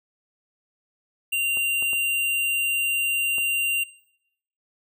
square tone, 2775 Hz, F7, 12 cents flat, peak -22 dBFS, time 1.32-3.84 s, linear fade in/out 10 ms
clicks, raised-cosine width 1 ms, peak -26 dBFS, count 4, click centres 1.572 / 1.825 / 1.932 / 3.383 s
effects noise-tail reverb RT60 0.8 s tail -21 dB re dry

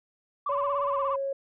sine tone with vibrato, 1088 Hz, C#6, 33 cents flat, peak -26 dBFS, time 0.46-1.16 s, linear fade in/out 5 ms, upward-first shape sine, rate 17 Hz, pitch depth 140 cents each way
sine tone with pitch glide, 565 to 548.3 Hz, C#5 to C#5, +33 to -19 cents, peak -27 dBFS, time 0.49-1.33 s, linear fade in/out 5 ms, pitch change -52 cents, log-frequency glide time 0.86-1.04 s
effects tanh soft clip ceiling -18 dBFS

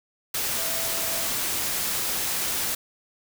sine tone in noise, 659.3 Hz, E5, in tune, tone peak -38 dBFS, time 0.58-1.27 s, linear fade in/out 5 ms, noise white, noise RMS -27 dBFS, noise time 0.34-2.75 s, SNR -14 dB, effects none

